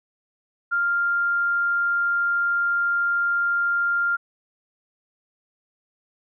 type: tone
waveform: sine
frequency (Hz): 1396.9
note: F6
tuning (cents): 0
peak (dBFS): -19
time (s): 0.71-4.17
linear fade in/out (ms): 20
effects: none